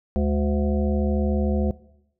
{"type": "harmonic tone with a mistuned harmonic", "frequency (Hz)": 73.42, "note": "D2", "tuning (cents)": 0, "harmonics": [1, 3, 5, 7, 9, 10], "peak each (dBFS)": [-22, -23, -30, -30, -34, -38], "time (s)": [0.16, 1.71], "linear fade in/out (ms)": 0, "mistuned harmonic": 3, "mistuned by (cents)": -89, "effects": ["noise-tail reverb RT60 0.8 s tail -20 dB re dry"]}